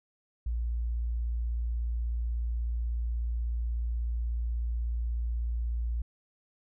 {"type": "tone", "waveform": "sine", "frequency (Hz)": 58.2, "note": "A#1", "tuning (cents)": -2, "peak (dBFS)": -28, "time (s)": [0.46, 6.02], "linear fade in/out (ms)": 5, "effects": []}